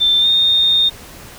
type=tone with pitch glide; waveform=sine; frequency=3560 to 3662 Hz; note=A7 to A#7; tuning=+20 to -32 cents; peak=-10 dBFS; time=0-0.9 s; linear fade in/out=20 ms; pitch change=+48 cents; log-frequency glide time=0.19-0.27 s; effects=pink hiss -37 dBFS RMS until 1.38 s